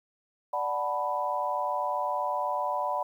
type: chord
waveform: sine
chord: B minor seventh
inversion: first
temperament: equal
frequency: 587.3 / 740 / 880 / 987.8 Hz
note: D5 / F#5 / A5 / B5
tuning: 0 / 0 / 0 / 0 cents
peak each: -33 / -33 / -35 / -30 dBFS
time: 0.53-3.03 s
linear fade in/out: 5 ms
effects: 10-bit